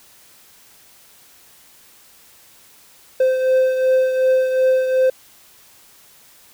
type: beating tone pair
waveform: triangle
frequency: 518 / 520.7 Hz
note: C5 / C5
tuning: -17 / -8 cents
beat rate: 2.7 Hz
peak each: -12 / -21 dBFS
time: 3.2-5.1 s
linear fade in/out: 5 ms
effects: white hiss -49 dBFS RMS until 6.53 s